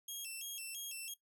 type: tone with vibrato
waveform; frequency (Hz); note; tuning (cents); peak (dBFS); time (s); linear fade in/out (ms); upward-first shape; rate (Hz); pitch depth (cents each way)
10% pulse; 2960; F#7; 0; -35; 0.08-1.14; 5; square; 3; 170
effects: noise-tail reverb RT60 0.1 s tail -17 dB re dry